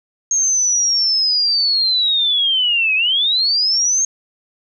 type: linear two-way sweep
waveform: sine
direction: down then up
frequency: 6500 to 2500 to 6500 Hz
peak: -13 dBFS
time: 0.31-4.05 s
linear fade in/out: 2 ms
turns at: 2.95 s
effects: none